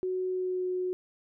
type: tone with pitch glide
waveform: sine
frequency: 370 to 365.8 Hz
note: F#4 to F#4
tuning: 0 to -20 cents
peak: -28 dBFS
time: 0.03-0.93 s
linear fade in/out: 0 ms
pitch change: -20 cents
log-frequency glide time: 0.29-0.67 s
effects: none